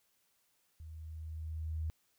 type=tone with level ramp; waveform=sine; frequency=79.2 Hz; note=D#2; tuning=31 cents sharp; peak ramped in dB=-46 to -33 dBFS; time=0.8-1.9 s; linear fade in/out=0 ms; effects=white hiss -75 dBFS RMS until 2.18 s